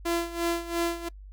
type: tone with tremolo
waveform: sawtooth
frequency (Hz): 339.9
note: F4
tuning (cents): -47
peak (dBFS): -20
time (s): 0.05-1.09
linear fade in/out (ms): 10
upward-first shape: sine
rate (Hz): 2.9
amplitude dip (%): 80
effects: noise-tail reverb RT60 0.1 s tail -24 dB re dry + added 49 Hz sine -42 dBFS peak until 1.32 s